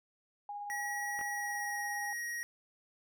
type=tone with tremolo; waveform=sine; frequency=820 Hz; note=G#5; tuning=22 cents flat; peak=-38 dBFS; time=0.49-2.13 s; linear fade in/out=2 ms; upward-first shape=sine; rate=17 Hz; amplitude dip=25%
type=tone with pitch glide; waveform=square; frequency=1915 to 1890.8 Hz; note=A#6 to A#6; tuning=+46 to +24 cents; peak=-37 dBFS; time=0.7-2.43 s; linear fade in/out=0 ms; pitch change=-22 cents; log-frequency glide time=1.32-1.81 s
type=clicks; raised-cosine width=0.5 ms; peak=-31 dBFS; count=2; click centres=1.191 / 1.212 s
effects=none